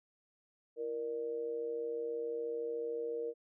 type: tone with amplitude modulation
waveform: sine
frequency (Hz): 468.4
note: A#4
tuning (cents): +8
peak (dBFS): -32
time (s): 0.76-3.34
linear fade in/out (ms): 50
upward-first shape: sine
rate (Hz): 134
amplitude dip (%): 65
effects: none